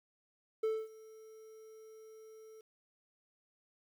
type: tone with ADSR envelope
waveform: triangle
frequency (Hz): 440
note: A4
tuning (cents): 0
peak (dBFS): -27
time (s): 0.63-2.61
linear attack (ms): 8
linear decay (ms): 240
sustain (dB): -23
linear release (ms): 4
effects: 11-bit